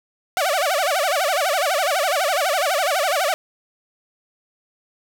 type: tone with vibrato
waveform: sawtooth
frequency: 659.3 Hz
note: E5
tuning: in tune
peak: -14 dBFS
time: 0.37-3.34 s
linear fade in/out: 0 ms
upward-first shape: sine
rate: 12 Hz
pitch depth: 280 cents each way
effects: none